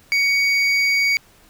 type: tone pair together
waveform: triangle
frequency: 2239 / 4732 Hz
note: C#7 / D8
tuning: +17 / +12 cents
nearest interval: octave + minor second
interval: 1295 cents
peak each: -14 / -23 dBFS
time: 0.12-1.17 s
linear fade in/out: 0 ms
effects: pink hiss -52 dBFS RMS until 1.49 s